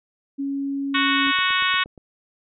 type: tone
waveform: sine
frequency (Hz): 277.2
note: C#4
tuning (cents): 0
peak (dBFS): -23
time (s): 0.38-1.32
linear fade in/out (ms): 20
type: harmonic tone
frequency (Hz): 370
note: F#4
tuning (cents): 0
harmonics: 3 / 4 / 5 / 6 / 7 / 8 / 9 / 10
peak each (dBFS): -24 / -25 / -26 / -27 / -27 / -28 / -29 / -29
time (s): 0.94-1.84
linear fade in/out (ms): 10
type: click train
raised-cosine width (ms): 2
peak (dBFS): -30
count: 7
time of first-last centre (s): 1.27-1.978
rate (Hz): 8.48
effects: none